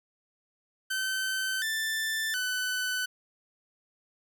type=tone with pitch steps; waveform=sawtooth; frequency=1536 / 1770 / 1503 Hz; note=G6 / A6 / F#6; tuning=-36 / +10 / +27 cents; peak=-25 dBFS; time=0.9-3.06 s; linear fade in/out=10 ms; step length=720 ms; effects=11-bit